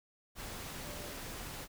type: tone in noise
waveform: sine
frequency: 588 Hz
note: D5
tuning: 2 cents sharp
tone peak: -51 dBFS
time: 0.81-1.16 s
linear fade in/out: 50 ms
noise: pink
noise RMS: -44 dBFS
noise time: 0.35-1.68 s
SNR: -10 dB
effects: none